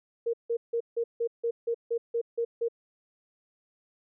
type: tone bursts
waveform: sine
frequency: 466.2 Hz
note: A#4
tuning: in tune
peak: -25 dBFS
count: 11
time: 0.26-2.685 s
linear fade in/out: 10 ms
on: 75 ms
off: 160 ms
effects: none